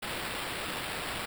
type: noise with sample-and-hold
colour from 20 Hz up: blue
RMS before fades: -36 dBFS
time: 0.02-1.26 s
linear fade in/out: 10 ms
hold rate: 6300 Hz
effects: none